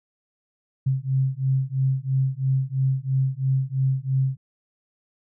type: beating tone pair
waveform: sine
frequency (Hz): 131.6 / 134.6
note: C3 / C3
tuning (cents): +10 / +49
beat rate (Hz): 3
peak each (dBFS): -23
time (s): 0.86-4.37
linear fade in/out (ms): 10
effects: none